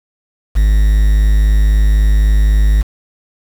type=tone with quantisation; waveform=triangle; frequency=51.91 Hz; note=G#1; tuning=in tune; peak=-5 dBFS; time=0.55-2.83 s; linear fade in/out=20 ms; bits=5; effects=none